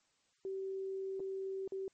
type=tone with dropouts; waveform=sine; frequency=384.8 Hz; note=G4; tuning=32 cents flat; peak=-37 dBFS; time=0.45-1.88 s; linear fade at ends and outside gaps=1 ms; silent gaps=1.196-1.202 / 1.677-1.721 s; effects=white hiss -75 dBFS RMS until 1.93 s + MP3 32 kbps